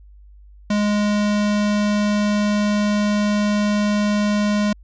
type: tone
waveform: square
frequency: 207.7 Hz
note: G#3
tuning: in tune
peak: -17 dBFS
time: 0.7-4.73 s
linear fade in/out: 5 ms
effects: added 50 Hz sine -42 dBFS peak until 4.83 s + resampled to 16000 Hz